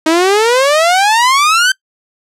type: exponential sweep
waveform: sawtooth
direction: up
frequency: 311.1 to 1568 Hz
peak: -4 dBFS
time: 0.06-1.72 s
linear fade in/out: 5 ms
effects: noise-tail reverb RT60 0.1 s tail -23 dB re dry + low-pass 9000 Hz 12 dB/octave